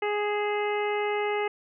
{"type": "harmonic tone with a mistuned harmonic", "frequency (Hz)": 415.3, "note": "G#4", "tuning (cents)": 0, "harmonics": [1, 2, 3, 4, 5, 6, 7], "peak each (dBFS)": [-27, -31, -37, -41, -34, -40, -43], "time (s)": [0.02, 1.48], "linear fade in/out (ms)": 5, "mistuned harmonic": 6, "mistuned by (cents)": 49, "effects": []}